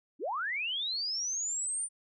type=linear sweep; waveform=sine; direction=up; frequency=233.7 to 9240 Hz; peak=-31 dBFS; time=0.19-1.89 s; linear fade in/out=50 ms; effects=none